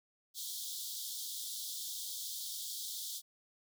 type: high-pass noise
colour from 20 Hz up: pink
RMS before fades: -42 dBFS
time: 0.34-3.22 s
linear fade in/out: 50 ms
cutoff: 3300 Hz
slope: 96 dB/octave
effects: none